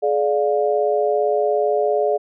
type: chord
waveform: sine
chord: D diminished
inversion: second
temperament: just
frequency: 422.9 / 587.3 / 704.8 Hz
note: Ab4 / D5 / F5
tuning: +31 / 0 / +16 cents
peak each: -19 / -20 / -22 dBFS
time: 0.02-2.18 s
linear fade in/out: 20 ms
effects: none